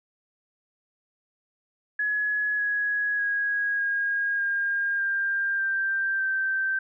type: tone with pitch steps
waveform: sine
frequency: 1689 / 1669.6 / 1650.4 / 1631.5 / 1612.7 / 1594.2 / 1575.9 / 1557.8 Hz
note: G#6 / G#6 / G#6 / G#6 / G6 / G6 / G6 / G6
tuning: +29 / +9 / -11 / -31 / +49 / +29 / +9 / -11 cents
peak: -23 dBFS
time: 1.99-6.79 s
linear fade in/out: 5 ms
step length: 600 ms
effects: none